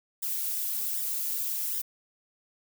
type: noise with flanger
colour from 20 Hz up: violet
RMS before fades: -31 dBFS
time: 0.22-1.82 s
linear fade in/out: 10 ms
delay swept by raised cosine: 0.56 to 6.46 ms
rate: 1.3 Hz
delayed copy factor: +0.85
effects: none